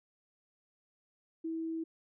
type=tone; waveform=sine; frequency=325.3 Hz; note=E4; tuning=23 cents flat; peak=-34 dBFS; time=1.44-1.84 s; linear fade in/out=10 ms; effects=none